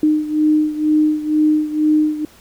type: beating tone pair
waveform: sine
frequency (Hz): 305.3 / 307.4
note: D#4 / D#4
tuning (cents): -33 / -21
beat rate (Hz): 2.1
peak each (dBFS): -14 / -18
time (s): 0.03-2.25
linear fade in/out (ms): 2
effects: pink hiss -47 dBFS RMS until 2.4 s